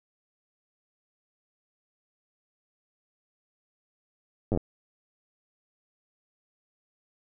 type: slowing click train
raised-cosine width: 2 ms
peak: -14 dBFS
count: 6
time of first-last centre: 4.52-4.574 s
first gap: 9 ms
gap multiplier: 1.09
effects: none